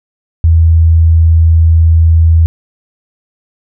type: tone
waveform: sine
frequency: 81.8 Hz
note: E2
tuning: 13 cents flat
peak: -3 dBFS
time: 0.44-2.46 s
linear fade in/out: 0 ms
effects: none